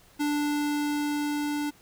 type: tone with level ramp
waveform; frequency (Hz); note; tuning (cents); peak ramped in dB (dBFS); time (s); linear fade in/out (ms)
square; 293.7; D4; 0; -25 to -28; 0.19-1.71; 20
effects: pink hiss -57 dBFS RMS until 1.81 s